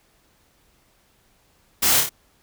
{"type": "noise with echo", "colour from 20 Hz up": "white", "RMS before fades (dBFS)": -19, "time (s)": [1.82, 2.01], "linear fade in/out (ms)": 10, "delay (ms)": 28, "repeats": 3, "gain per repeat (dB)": -4, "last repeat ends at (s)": 2.094, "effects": ["pink hiss -61 dBFS RMS until 2.42 s"]}